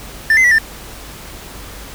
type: tone with pitch steps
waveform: triangle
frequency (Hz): 1779 / 2055 / 1946 / 1787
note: A6 / C7 / B6 / A6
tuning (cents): +19 / -32 / -26 / +26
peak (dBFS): -6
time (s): 0.3-0.584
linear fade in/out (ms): 2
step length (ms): 71
effects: added 50 Hz sine -37 dBFS peak until 1.94 s + pink hiss -34 dBFS RMS until 1.94 s